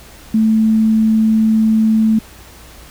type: tone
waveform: sine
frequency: 220 Hz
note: A3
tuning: in tune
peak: -9 dBFS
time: 0.34-2.19 s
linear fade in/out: 5 ms
effects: added 60 Hz sine -42 dBFS peak until 2.9 s + pink hiss -40 dBFS RMS until 2.9 s